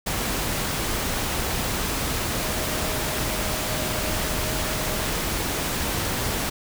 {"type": "tone in noise", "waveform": "sine", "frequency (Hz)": 622.3, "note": "D#5", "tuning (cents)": 0, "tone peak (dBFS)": -35, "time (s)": [2.41, 5.06], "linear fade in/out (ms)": 10, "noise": "pink", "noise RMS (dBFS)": -26, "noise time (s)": [0.06, 6.5], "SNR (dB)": -12, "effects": []}